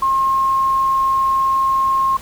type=tone; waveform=sine; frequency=1071 Hz; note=C6; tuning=40 cents sharp; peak=-13 dBFS; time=0.02-2.17 s; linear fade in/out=5 ms; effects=added 50 Hz sine -45 dBFS peak until 2.21 s + pink hiss -38 dBFS RMS until 2.21 s